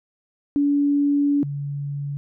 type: tone pair in turn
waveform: sine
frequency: 286.2 / 142.52 Hz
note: D4 / C#3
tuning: -45 / +48 cents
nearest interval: octave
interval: 1207 cents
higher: first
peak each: -16 / -25 dBFS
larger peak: first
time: 0.56-1.43 / 1.43-2.17 s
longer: first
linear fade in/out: 0 ms
effects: none